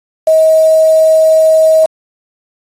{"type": "tone with quantisation", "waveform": "sine", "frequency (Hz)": 636, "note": "D#5", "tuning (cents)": 38, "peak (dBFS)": -4, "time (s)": [0.27, 1.86], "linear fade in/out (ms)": 5, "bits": 4, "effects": ["AAC 32 kbps"]}